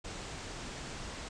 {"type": "low-pass noise", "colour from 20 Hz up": "pink", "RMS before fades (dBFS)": -43, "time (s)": [0.04, 1.29], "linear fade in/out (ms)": 10, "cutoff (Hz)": 8500, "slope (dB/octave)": 48, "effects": ["resampled to 22050 Hz"]}